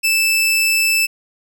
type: tone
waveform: sawtooth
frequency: 2637 Hz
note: E7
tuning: in tune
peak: -10 dBFS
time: 0.03-1.07 s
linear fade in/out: 20 ms
effects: none